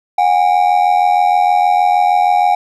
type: ring-modulated tone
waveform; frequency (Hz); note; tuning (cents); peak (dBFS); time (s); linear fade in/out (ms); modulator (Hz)
triangle; 768; G5; -36; -4; 0.18-2.55; 5; 43.2
effects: none